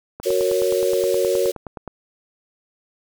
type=click train; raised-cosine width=1 ms; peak=-18 dBFS; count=17; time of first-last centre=0.2-1.877 s; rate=9.54 Hz
type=high-pass noise; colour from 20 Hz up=pink; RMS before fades=-34 dBFS; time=0.23-1.52 s; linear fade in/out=5 ms; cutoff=3100 Hz; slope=12 dB/octave
type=chord; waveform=sine; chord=F# major; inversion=none; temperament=equal; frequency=370 / 466.2 / 554.4 Hz; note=F#4 / A#4 / C#5; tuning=0 / 0 / 0 cents; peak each=-21 dBFS; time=0.25-1.52 s; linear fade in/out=20 ms
effects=none